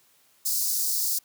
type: high-pass noise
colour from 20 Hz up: white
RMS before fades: -26 dBFS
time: 0.45-1.19 s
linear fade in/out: 10 ms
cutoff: 4500 Hz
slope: 48 dB/octave
effects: white hiss -62 dBFS RMS until 1.24 s + high-pass 100 Hz 12 dB/octave